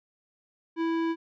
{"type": "tone with tanh clipping", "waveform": "sine", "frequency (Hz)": 329.6, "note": "E4", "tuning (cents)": 0, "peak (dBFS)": -27, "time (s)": [0.76, 1.16], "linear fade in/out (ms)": 50, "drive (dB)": 16, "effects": []}